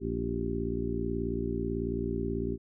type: harmonic tone with a mistuned harmonic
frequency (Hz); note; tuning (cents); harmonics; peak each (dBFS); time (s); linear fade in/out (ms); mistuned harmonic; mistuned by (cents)
58.27; A#1; 0; 1 / 2 / 3 / 4 / 5 / 6 / 7; -37 / -38 / -39 / -36 / -37 / -39 / -35; 0-2.58; 50; 7; -74
effects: none